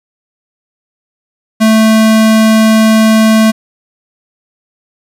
square tone, 220 Hz, A3, in tune, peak -5 dBFS, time 1.6-3.52 s, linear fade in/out 20 ms, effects resampled to 32000 Hz + 7-bit

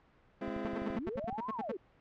25% pulse chord, Ab augmented, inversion none, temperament equal with one note detuned, 207.7 / 261.6 / 337.5 Hz, Ab3 / C4 / E4, 0 / 0 / +41 cents, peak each -37 dBFS, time 0.41-0.98 s, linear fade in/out 5 ms
click train, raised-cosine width 5 ms, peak -34 dBFS, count 11, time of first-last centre 0.48-1.327 s, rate 11.8 Hz
sawtooth tone bursts, 222.8 Hz, A3, 22 cents sharp, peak -31 dBFS, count 11, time 0.65-1.718 s, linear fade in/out 5 ms, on 28 ms, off 76 ms
sine linear two-way sweep, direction up then down, 171.6 to 1108.7 to 331.1 Hz, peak -37 dBFS, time 0.95-1.77 s, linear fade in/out 5 ms, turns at 1.52 s
effects pink hiss -65 dBFS RMS until 2 s + low-pass 2000 Hz 12 dB/octave

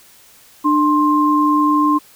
sine tone pair together, 298.8 / 1054.7 Hz, D4 / C6, +30 / +14 cents, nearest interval octave + minor seventh, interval 2184 cents, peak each -14 dBFS, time 0.64-1.99 s, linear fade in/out 20 ms, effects white hiss -47 dBFS RMS until 2.15 s

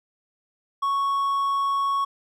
triangle tone, 1108.7 Hz, C#6, in tune, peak -19 dBFS, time 0.82-2.05 s, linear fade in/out 10 ms, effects none

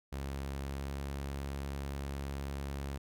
sawtooth tone with pitch glide, 68.7 to 69.38 Hz, C#2 to C#2, -15 to +2 cents, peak -33 dBFS, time 0.12-2.98 s, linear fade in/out 10 ms, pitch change +17 cents, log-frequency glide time 0.63-0.97 s, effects none

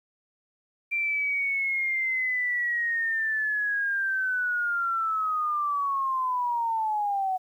sine linear sweep, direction down, 2365 to 740 Hz, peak -24 dBFS, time 0.91-7.38 s, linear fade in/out 20 ms, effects 10-bit

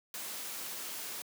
white noise, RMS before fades -41 dBFS, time 0.14-1.22 s, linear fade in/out 2 ms, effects high-pass 200 Hz 12 dB/octave

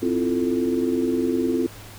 sine chord, F major seventh, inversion second, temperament equal with one note detuned, 260.7 / 329.6 / 349.2 / 440 Hz, C4 / E4 / F4 / A4, -6 / 0 / 0 / 0 cents, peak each -23 / -27 / -24 / -28 dBFS, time 0.02-1.67 s, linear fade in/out 10 ms, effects added 104 Hz sine -43 dBFS peak until 1.98 s + pink hiss -43 dBFS RMS until 1.98 s

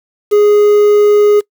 triangle tone with quantisation, 415.3 Hz, G#4, in tune, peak -3 dBFS, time 0.31-1.41 s, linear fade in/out 20 ms, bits 5, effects noise-tail reverb RT60 0.1 s tail -23 dB re dry

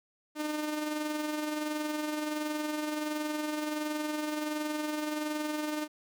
sawtooth tone with amplitude modulation, 302.9 Hz, D#4, 46 cents flat, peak -26 dBFS, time 0.35-5.88 s, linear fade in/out 50 ms, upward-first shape sine, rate 21.4 Hz, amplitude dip 40%, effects none

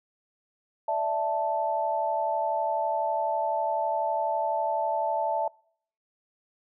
sine chord, D suspended second, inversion none, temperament equal, 587.3 / 659.3 / 880 Hz, D5 / E5 / A5, 0 / 0 / 0 cents, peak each -32 / -28 / -27 dBFS, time 0.88-5.48 s, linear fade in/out 5 ms, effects noise-tail reverb RT60 0.6 s tail -26 dB re dry

